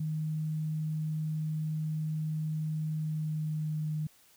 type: tone with pitch glide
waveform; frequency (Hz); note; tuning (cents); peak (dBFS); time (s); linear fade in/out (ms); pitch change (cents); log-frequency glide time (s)
sine; 155.56 to 153.68; D#3 to D#3; 0 to -21; -30; 0-4.07; 5; -21; 2.93-3.95
effects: white hiss -62 dBFS RMS until 4.36 s